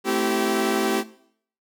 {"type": "chord", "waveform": "sawtooth", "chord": "A minor seventh", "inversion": "none", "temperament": "equal with one note detuned", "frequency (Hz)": [220, 261.6, 329.6, 386.6], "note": ["A3", "C4", "E4", "G4"], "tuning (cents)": [0, 0, 0, -24], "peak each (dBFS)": [-24, -24, -24, -19], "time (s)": [0.04, 1.04], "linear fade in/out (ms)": 50, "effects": ["noise-tail reverb RT60 0.6 s tail -17 dB re dry"]}